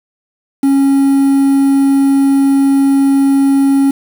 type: tone with quantisation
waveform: triangle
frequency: 274.8 Hz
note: C#4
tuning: 15 cents flat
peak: -5 dBFS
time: 0.63-3.91 s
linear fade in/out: 5 ms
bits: 5
effects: none